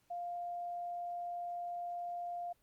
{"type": "tone", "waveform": "sine", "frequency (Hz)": 700, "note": "F5", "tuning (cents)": 4, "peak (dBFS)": -38, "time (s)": [0.1, 2.53], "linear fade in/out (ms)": 10, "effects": ["pink hiss -74 dBFS RMS until 2.62 s", "Opus 48 kbps"]}